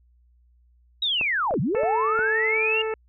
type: linear two-way sweep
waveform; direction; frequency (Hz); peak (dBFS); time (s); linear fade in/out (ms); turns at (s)
sine; down then up; 3875 to 114.7 to 2835; -21; 1.02-2.82; 5; 1.6
type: clicks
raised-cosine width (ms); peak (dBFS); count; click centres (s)
1; -19; 6; 1.212 / 1.509 / 1.54 / 1.748 / 1.834 / 2.191
type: harmonic tone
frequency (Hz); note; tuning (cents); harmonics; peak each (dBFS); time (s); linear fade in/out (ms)
439.7; A4; -1; 1 / 2 / 3 / 4 / 5 / 6; -25 / -35 / -36 / -39 / -39 / -41; 1.75-2.94; 2
effects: added 60 Hz sine -56 dBFS peak until 3.08 s